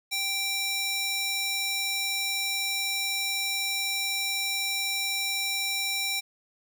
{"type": "tone with high-pass filter", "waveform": "square", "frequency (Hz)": 784, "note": "G5", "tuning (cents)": 0, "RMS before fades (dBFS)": -29, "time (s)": [0.11, 6.21], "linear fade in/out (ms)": 20, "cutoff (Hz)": 2900, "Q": 1.1, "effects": []}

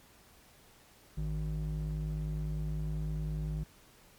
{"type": "ring-modulated tone", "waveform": "triangle", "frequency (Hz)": 104.7, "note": "G#2", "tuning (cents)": 15, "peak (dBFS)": -27, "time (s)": [1.17, 3.64], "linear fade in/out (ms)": 10, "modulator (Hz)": 49.7, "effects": ["pink hiss -60 dBFS RMS until 4.18 s", "MP3 96 kbps"]}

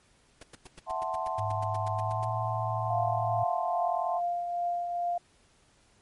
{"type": "noise bursts", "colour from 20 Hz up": "pink", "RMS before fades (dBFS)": -45, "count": 16, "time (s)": [0.41, 2.246], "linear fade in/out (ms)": 5, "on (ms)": 21, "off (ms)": 100}
{"type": "chord", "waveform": "sine", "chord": "F# half-diminished seventh", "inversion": "third", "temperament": "equal", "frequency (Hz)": [659.3, 740, 880, 1046.5], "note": ["E5", "F#5", "A5", "C6"], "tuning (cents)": [0, 0, 0, 0], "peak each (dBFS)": -35, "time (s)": [0.86, 4.21], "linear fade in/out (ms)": 50}
{"type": "tone with pitch glide", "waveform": "sine", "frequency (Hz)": [103.83, 111.28], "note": ["G#2", "A2"], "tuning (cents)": [0, 20], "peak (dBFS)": -32, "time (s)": [1.38, 3.44], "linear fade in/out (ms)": 10, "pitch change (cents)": 120, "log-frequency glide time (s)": [1.93, 2.28]}
{"type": "tone with tremolo", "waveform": "sine", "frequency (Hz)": 698.5, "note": "F5", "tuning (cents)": 0, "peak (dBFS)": -26, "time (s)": [2.9, 5.18], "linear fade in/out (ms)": 5, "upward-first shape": "triangle", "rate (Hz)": 2.4, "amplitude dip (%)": 45}
{"effects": ["pink hiss -64 dBFS RMS until 6.01 s", "MP3 48 kbps"]}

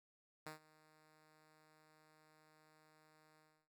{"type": "tone with ADSR envelope", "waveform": "5% pulse", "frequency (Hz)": 155.2, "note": "D#3", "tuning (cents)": -4, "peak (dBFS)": -35, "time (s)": [0.46, 3.68], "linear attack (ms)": 6, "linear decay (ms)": 120, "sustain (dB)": -22, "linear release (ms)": 300, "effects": []}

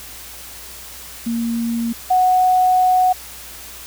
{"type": "tone pair in turn", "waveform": "sine", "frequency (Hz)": [232.3, 737.5], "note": ["A#3", "F#5"], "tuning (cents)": [-6, -6], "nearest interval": "octave + minor sixth", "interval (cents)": 2000, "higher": "second", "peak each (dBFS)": [-18, -11], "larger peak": "second", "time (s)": [[1.26, 1.93], [2.1, 3.13]], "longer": "second", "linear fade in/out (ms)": 10, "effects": ["added 60 Hz sine -45 dBFS peak until 3.86 s", "white hiss -36 dBFS RMS until 3.86 s"]}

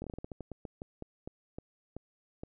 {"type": "slowing click train", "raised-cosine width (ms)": 2, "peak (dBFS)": -27, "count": 17, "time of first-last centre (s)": [0.02, 2.435], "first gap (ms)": 21, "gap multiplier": 1.23, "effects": []}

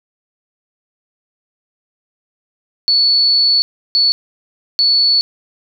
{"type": "tone bursts at uneven times", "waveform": "sine", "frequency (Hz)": 4435, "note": "C#8", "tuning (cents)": 0, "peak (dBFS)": -9, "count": 3, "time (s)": [[2.88, 3.62], [3.95, 4.12], [4.79, 5.21]], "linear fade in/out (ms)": 0, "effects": []}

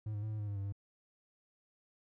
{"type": "tone with pitch steps", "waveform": "triangle", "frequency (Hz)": [107.5, 103.3, 108.4, 107.5, 104.1, 101.5, 98.4, 100], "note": ["A2", "G#2", "A2", "A2", "G#2", "G#2", "G2", "G2"], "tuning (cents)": [-40, -9, -25, -40, 5, -39, 7, 35], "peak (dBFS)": -34, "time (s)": [0.06, 0.724], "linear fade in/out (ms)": 5, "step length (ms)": 83, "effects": []}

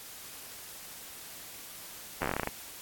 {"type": "slowing click train", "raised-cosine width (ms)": 0.5, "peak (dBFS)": -15, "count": 12, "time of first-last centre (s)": [2.22, 2.473], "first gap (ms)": 11, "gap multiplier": 1.14, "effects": ["white hiss -46 dBFS RMS until 2.81 s", "AAC 64 kbps"]}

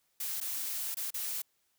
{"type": "noise with dropouts", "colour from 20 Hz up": "blue", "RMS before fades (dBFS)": -36, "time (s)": [0.2, 1.42], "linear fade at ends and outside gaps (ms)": 5, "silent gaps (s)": [[0.403, 0.411], [0.945, 0.969], [1.105, 1.141]], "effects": ["white hiss -75 dBFS RMS until 1.78 s"]}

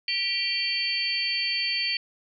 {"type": "tone cluster", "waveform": "sine", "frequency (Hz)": [1951, 2357, 2751, 3162, 4520], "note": ["B6", "D7", "F7", "G7", "C#8"], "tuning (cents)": [-22, 6, -27, 14, 33], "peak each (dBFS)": [-36, -31, -33, -32, -27], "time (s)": [0.08, 1.97], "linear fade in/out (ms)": 2, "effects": []}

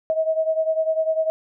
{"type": "beating tone pair", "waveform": "sine", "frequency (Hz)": [636, 646], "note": ["D#5", "E5"], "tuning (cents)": [38, -35], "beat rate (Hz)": 10, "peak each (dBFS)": [-20, -24], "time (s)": [0.1, 1.3], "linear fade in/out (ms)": 0, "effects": []}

